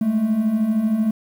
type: beating tone pair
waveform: triangle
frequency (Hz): 207.7 / 220.7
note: G#3 / A3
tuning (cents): 0 / +5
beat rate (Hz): 13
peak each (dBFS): -22 / -15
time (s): 0.01-1.11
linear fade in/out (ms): 5
effects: tanh soft clip ceiling -8 dBFS + 8-bit